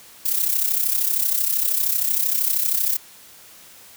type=noise with amplitude modulation; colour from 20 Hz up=violet; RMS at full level=-18 dBFS; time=0.25-2.97 s; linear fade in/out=10 ms; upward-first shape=sine; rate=32.9 Hz; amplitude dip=65%; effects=white hiss -46 dBFS RMS until 3.96 s